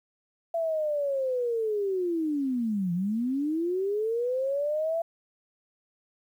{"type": "linear two-way sweep", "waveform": "sine", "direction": "down then up", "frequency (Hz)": [674, 169.1, 674], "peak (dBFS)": -25, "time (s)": [0.54, 5.02], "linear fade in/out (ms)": 5, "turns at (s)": 2.93, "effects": ["10-bit"]}